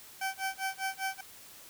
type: tone with tremolo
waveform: 20% pulse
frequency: 770 Hz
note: G5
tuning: 31 cents flat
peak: -25 dBFS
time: 0.21-1.21 s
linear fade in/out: 5 ms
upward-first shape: sine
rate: 5 Hz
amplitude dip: 100%
effects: white hiss -52 dBFS RMS until 1.69 s